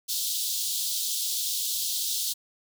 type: high-pass noise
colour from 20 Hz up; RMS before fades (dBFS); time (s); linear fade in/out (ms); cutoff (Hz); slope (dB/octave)
pink; -29; 0.08-2.34; 20; 3400; 48
effects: none